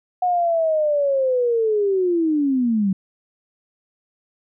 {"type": "linear sweep", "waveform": "sine", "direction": "down", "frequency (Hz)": [731, 185.7], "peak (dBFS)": -16, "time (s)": [0.22, 2.93], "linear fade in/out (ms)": 5, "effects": []}